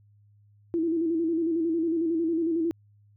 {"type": "tone with vibrato", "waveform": "sine", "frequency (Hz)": 329.6, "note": "E4", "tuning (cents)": 0, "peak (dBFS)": -23, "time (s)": [0.74, 2.71], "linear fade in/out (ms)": 0, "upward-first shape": "square", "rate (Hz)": 11, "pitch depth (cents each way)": 51, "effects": ["added 103 Hz sine -56 dBFS peak until 3.16 s"]}